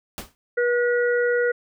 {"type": "noise with exponential decay", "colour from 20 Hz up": "pink", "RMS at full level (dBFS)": -29, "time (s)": [0.18, 0.35], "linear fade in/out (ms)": 0, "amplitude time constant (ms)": 35}
{"type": "harmonic tone", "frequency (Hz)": 483.2, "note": "B4", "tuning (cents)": -38, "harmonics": [1, 3, 4], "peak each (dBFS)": [-19, -25, -30], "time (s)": [0.57, 1.52], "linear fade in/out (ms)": 10}
{"effects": []}